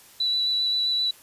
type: tone with vibrato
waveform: sine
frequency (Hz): 3953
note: B7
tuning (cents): +1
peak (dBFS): -21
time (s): 0.2-1.11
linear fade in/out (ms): 5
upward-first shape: square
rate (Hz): 7.6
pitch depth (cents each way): 9
effects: white hiss -51 dBFS RMS until 1.22 s + resampled to 32000 Hz